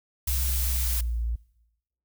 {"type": "tone with pitch glide", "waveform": "sine", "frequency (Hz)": [64.5, 57.46], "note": ["C2", "A#1"], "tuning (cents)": [-24, -24], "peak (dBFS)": -25, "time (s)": [0.27, 1.36], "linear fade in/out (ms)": 10, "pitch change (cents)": -200, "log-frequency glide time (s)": [0.58, 1.15]}
{"type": "noise", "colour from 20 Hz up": "blue", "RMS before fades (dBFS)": -30, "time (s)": [0.27, 1.01], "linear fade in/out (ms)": 5}
{"effects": ["noise-tail reverb RT60 1.0 s tail -23 dB re dry"]}